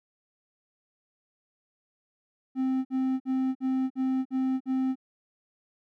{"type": "tone bursts", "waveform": "triangle", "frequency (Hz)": 261.6, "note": "C4", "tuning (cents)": 0, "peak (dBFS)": -22, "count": 7, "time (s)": [2.55, 4.956], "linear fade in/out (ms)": 50, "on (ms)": 300, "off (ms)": 51, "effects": []}